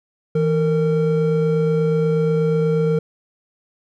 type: tone pair together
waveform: triangle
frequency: 162.1 / 458 Hz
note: E3 / A#4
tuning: -29 / -31 cents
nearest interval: octave + tritone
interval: 1798 cents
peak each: -16 dBFS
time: 0.35-2.99 s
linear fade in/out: 5 ms
effects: none